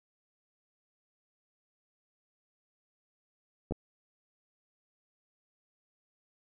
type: clicks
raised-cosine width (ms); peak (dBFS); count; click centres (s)
2; -21; 2; 3.71 / 3.722
effects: none